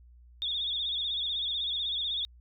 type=tone with vibrato; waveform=sine; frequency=3520 Hz; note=A7; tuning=in tune; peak=-29 dBFS; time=0.42-2.25 s; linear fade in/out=0 ms; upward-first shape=sine; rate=16 Hz; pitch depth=94 cents each way; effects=added 60 Hz sine -52 dBFS peak until 2.4 s